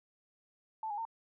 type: tone with pitch steps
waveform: sine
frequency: 879 / 824 / 908 Hz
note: A5 / G#5 / A#5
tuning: -2 / -14 / -46 cents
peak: -35 dBFS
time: 0.83-1.052 s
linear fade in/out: 2 ms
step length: 74 ms
effects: none